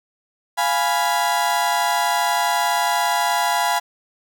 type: chord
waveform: 35% pulse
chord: F diminished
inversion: none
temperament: equal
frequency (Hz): 698.5 / 830.6 / 987.8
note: F5 / Ab5 / Cb6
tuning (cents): 0 / 0 / 0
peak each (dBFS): -21 / -20 / -20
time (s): 0.57-3.8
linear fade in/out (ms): 20
effects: none